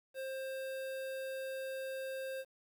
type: tone with notch filter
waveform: square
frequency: 530 Hz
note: C5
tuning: 22 cents sharp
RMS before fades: -41 dBFS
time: 0.14-2.45 s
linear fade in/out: 50 ms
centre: 6200 Hz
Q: 1.6
effects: 11-bit